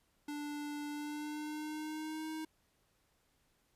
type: tone with pitch glide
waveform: square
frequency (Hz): 293.7 to 314.8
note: D4 to D#4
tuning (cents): 0 to +20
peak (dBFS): -40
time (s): 0.28-2.45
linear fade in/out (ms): 5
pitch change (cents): +120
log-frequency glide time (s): 0.89-2.29
effects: pink hiss -75 dBFS RMS until 3.75 s + resampled to 32000 Hz